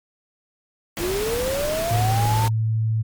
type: noise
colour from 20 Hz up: pink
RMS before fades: -28 dBFS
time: 0.97-2.48 s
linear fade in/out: 0 ms
type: linear sweep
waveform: sine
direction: up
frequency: 329.6 to 920 Hz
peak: -22 dBFS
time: 0.98-2.5 s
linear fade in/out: 50 ms
type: tone with pitch glide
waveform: sine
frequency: 110 to 110.83 Hz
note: A2 to A2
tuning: 0 to +13 cents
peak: -18 dBFS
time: 1.9-3.03 s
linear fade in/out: 20 ms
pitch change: +13 cents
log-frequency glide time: 2.06-2.56 s
effects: MP3 96 kbps